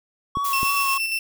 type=tone with vibrato; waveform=triangle; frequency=1108.7 Hz; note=C#6; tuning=in tune; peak=-20 dBFS; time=0.35-0.98 s; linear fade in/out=5 ms; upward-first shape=sine; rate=3.1 Hz; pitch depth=33 cents each way
type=clicks; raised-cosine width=3 ms; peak=-17 dBFS; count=2; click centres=0.371 / 0.631 s
type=noise; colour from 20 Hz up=blue; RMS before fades=-30 dBFS; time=0.44-0.98 s; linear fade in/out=10 ms
type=tone with tremolo; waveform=35% pulse; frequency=2681 Hz; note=E7; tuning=29 cents sharp; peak=-20 dBFS; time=0.53-1.19 s; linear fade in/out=2 ms; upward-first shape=square; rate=8.5 Hz; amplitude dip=35%
effects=none